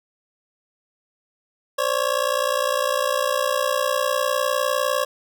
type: ring-modulated tone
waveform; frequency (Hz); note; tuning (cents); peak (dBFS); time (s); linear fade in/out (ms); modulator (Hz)
25% pulse; 552; C#5; -7; -13; 1.78-5.05; 10; 29.9
effects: none